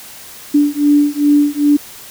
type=beating tone pair; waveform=sine; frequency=290.3 / 292.8 Hz; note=D4 / D4; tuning=-20 / -5 cents; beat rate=2.5 Hz; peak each=-12 dBFS; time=0.54-1.77 s; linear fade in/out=10 ms; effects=white hiss -35 dBFS RMS until 2.1 s